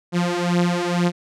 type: beating tone pair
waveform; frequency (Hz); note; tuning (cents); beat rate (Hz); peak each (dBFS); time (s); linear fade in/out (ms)
sawtooth; 174.2 / 176.3; F3 / F3; -4 / +17; 2.1; -17 / -17; 0.12-1.12; 50
effects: low-pass 7000 Hz 12 dB/octave